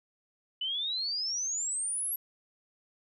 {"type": "exponential sweep", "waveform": "sine", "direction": "up", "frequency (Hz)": [2960, 11680], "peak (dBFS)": -30, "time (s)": [0.61, 2.16], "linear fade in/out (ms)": 5, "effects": []}